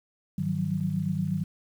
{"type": "tone cluster", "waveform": "sine", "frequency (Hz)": [102.6, 155.6, 178.9, 187.3], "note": ["G#2", "D#3", "F3", "F#3"], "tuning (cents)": [-21, 0, 42, 21], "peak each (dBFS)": [-35, -29, -36, -29], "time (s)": [0.38, 1.44], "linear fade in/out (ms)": 5, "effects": ["9-bit"]}